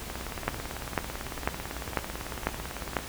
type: two click trains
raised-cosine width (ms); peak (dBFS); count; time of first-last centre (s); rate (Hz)
0.5; -9 / -20; 6 / 53; 0.48-2.968 / 0.1-2.989; 2.01 / 18
effects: added 60 Hz sine -43 dBFS peak until 3.08 s + pink hiss -40 dBFS RMS until 3.08 s

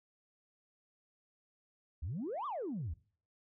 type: exponential two-way sweep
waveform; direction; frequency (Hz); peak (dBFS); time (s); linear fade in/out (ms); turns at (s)
sine; up then down; 67.5 to 1224 to 67.5; -35; 2.02-2.94; 10; 2.46
effects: noise-tail reverb RT60 0.5 s tail -23 dB re dry + tanh soft clip ceiling -33 dBFS

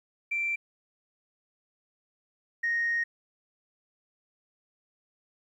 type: tone pair in turn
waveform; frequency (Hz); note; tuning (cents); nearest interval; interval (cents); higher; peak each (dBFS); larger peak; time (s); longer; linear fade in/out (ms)
sine; 2349 / 1864.4; D7 / A#6; 0 / 0; major third; 400; first; -26 / -24; second; 0.31-0.56 / 2.63-3.04; second; 10
effects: tanh soft clip ceiling -21 dBFS + 11-bit

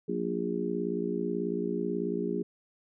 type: harmonic tone with a mistuned harmonic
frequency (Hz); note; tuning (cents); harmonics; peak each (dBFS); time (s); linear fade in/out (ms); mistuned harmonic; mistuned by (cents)
58.27; A#1; 0; 3 / 4 / 5 / 6 / 7; -35 / -36 / -37 / -35 / -33; 0.08-2.43; 10; 3; +61
effects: none

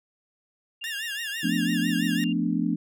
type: tone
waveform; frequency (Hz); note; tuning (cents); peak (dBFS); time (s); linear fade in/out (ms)
sine; 2794; F7; 0; -34; 0.81-2.33; 10
type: tone with vibrato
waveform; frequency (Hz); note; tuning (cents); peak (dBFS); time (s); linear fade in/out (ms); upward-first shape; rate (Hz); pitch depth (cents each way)
sawtooth; 1739; A6; -21; -28; 0.84-2.24; 0; triangle; 6; 160
type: chord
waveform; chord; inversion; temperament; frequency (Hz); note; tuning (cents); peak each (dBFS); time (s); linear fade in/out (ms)
sine; B half-diminished seventh; second; equal with one note detuned; 174.61 / 220 / 250 / 293.7; F3 / A3 / B3 / D4; 0 / 0 / +21 / 0; -28; 1.43-2.76; 10
effects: none

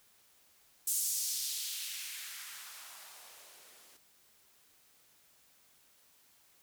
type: noise with band-pass filter sweep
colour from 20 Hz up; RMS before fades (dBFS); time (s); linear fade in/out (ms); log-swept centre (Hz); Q
violet; -40; 0.87-3.97; 5; 8400 to 290; 1.4
effects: white hiss -66 dBFS RMS until 6.62 s

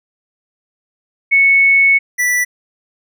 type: tone pair in turn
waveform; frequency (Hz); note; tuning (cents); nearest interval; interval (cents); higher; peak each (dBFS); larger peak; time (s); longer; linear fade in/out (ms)
sine / square; 2209 / 1968; C#7 / B6; -7 / -7; major second; 200; first; -7 / -13; first; 1.31-1.99 / 2.18-2.45; first; 20
effects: none

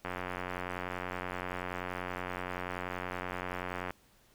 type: click train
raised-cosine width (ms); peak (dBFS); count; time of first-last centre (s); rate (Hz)
0.5; -21; 350; 0.05-3.906; 90.5
effects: pink hiss -65 dBFS RMS until 4.34 s

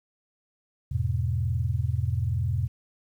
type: tone cluster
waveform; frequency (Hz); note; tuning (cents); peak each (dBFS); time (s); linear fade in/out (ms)
sine; 84.2 / 104.5 / 125.8; E2 / G#2 / B2; +37 / +11 / +32; -28; 0.91-2.68; 10
effects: 10-bit

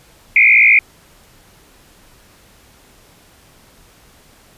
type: tone with frequency modulation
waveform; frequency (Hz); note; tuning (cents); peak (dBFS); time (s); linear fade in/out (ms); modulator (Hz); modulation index
sine; 2274; C#7; +44; -6; 0.36-0.79; 2; 56.7; 3.5
effects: pink hiss -48 dBFS RMS until 4.57 s + resampled to 32000 Hz

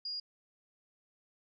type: tone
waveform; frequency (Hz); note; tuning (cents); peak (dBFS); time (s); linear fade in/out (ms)
sine; 4850; D#8; -45; -36; 0.05-0.2; 5
effects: none

